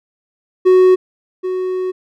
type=tone pair in turn; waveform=triangle; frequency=370 / 370 Hz; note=F#4 / F#4; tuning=0 / 0 cents; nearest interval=unison; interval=0 cents; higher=neither; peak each=-4 / -15 dBFS; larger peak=first; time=0.65-0.96 / 1.43-1.92 s; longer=second; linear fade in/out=20 ms; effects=none